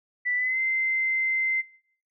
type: tone with pitch glide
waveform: sine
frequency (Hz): 1975.5 to 2075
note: B6 to C7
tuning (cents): 0 to -15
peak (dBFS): -23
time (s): 0.25-1.62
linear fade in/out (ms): 20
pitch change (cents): +85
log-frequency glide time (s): 0.36-0.59
effects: noise-tail reverb RT60 0.7 s tail -25 dB re dry